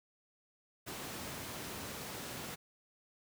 pink high-pass noise, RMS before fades -44 dBFS, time 0.86-2.56 s, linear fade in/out 20 ms, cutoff 100 Hz, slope 12 dB/octave, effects none

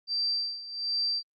sine tone with tremolo, 4689 Hz, D8, 4 cents flat, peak -25 dBFS, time 0.07-1.23 s, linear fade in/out 50 ms, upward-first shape sine, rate 1.3 Hz, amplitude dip 80%, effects Opus 48 kbps

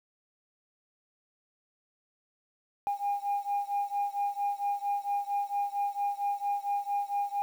sine beating tone pair, 808 / 812.4 Hz, G#5 / G#5, -48 / -38 cents, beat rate 4.4 Hz, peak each -30 / -31 dBFS, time 2.87-7.42 s, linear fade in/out 0 ms, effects tanh soft clip ceiling -23 dBFS + 9-bit

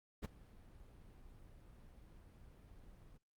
brown noise with ADSR envelope, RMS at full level -37 dBFS, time 0.22-3.18 s, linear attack 27 ms, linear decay 16 ms, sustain -22 dB, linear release 16 ms, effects Opus 48 kbps

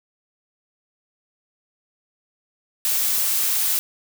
blue noise, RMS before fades -21 dBFS, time 2.85-3.79 s, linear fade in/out 0 ms, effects none

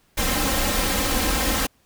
pink noise with comb filter, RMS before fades -22 dBFS, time 0.17-1.67 s, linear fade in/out 10 ms, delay 3.8 ms, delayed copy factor +0.75, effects pink hiss -62 dBFS RMS until 1.85 s

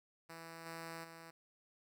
5% pulse tone with level steps, 164.81 Hz, E3, in tune, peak -38 / -34 / -41 dBFS, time 0.29-1.31 s, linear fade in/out 10 ms, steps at 0.65 / 1.03 s, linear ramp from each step 20 ms, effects none

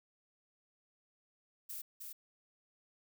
violet noise with echo, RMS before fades -44 dBFS, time 1.69-1.82 s, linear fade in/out 10 ms, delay 310 ms, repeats 1, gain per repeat -3 dB, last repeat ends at 2.13 s, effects none

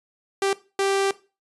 sawtooth tone bursts at uneven times, 392.1 Hz, G4, in tune, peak -16 dBFS, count 2, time 0.42-0.53 / 0.79-1.11 s, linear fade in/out 2 ms, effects noise-tail reverb RT60 0.3 s tail -17 dB re dry + resampled to 24000 Hz

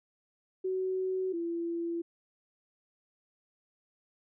sine tone pair in turn, 374.7 / 338.2 Hz, F#4 / E4, +22 / +44 cents, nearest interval major second, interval 178 cents, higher first, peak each -29 / -31 dBFS, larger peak first, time 0.64-1.33 / 1.33-2.02 s, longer neither, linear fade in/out 10 ms, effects none

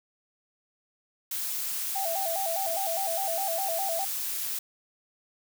blue noise, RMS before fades -32 dBFS, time 1.31-4.59 s, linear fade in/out 5 ms
sine tone with vibrato, 719 Hz, F#5, 50 cents flat, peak -29 dBFS, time 1.95-4.05 s, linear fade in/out 10 ms, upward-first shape square, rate 4.9 Hz, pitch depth 140 cents each way
effects none

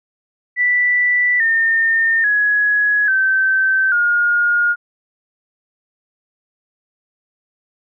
sine tone with pitch steps, 1971 / 1817.9 / 1676.7 / 1546.4 / 1426.3 Hz, B6 / A#6 / G#6 / G6 / F6, -4 / -44 / +16 / -24 / +36 cents, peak -12 dBFS, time 0.56-4.76 s, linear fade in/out 50 ms, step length 840 ms, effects none

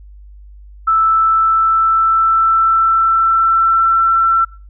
sine tone with pitch glide, 1318.5 to 1343.9 Hz, E6 to E6, 0 to +33 cents, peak -9 dBFS, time 0.87-4.45 s, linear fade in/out 10 ms, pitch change +33 cents, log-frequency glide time 1.02-4.05 s, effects noise-tail reverb RT60 0.4 s tail -25 dB re dry + added 50 Hz sine -35 dBFS peak until 4.69 s

